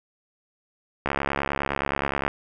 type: click train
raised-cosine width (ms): 0.5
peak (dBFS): -9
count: 86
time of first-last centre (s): 1.06-2.28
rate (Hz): 69.7
effects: none